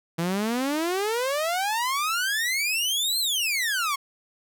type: exponential two-way sweep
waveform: sawtooth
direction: up then down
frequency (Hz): 162.7 to 4254 to 1076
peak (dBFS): -20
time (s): 0.18-3.96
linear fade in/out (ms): 10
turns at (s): 3.19
effects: none